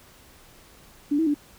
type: tone with pitch steps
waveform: sine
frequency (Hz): 289.9 / 323.5 / 292.3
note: D4 / E4 / D4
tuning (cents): -22 / -32 / -8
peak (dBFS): -19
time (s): 1.11-1.344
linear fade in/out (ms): 10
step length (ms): 78
effects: pink hiss -52 dBFS RMS until 1.58 s